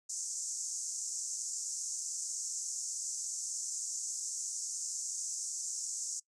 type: band-pass noise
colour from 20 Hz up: white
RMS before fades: -39 dBFS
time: 0.09-6.2 s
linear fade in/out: 10 ms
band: 6000 to 7800 Hz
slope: 48 dB/octave
effects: noise-tail reverb RT60 0.1 s tail -21 dB re dry